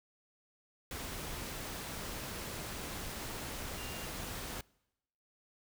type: tone in noise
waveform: sine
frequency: 2796 Hz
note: F7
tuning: 1 cent sharp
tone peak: -49 dBFS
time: 3.78-4.05 s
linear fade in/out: 2 ms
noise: pink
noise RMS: -42 dBFS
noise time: 0.91-4.61 s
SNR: -10 dB
effects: noise-tail reverb RT60 0.9 s tail -25 dB re dry